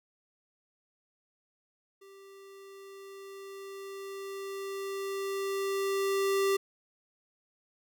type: tone with level ramp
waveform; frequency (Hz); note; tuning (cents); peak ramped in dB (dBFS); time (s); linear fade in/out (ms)
square; 392; G4; 0; -52 to -25; 2.01-6.57; 10
effects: none